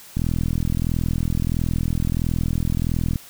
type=click train; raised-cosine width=5 ms; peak=-10 dBFS; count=125; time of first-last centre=0.17-3.158 s; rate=41.5 Hz; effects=white hiss -44 dBFS RMS until 3.29 s